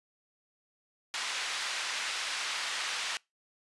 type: band-pass noise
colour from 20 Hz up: pink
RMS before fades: -35 dBFS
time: 1.14-3.17 s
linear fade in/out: 0 ms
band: 1500 to 5600 Hz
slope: 12 dB/octave
effects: noise-tail reverb RT60 0.2 s tail -24 dB re dry + resampled to 24000 Hz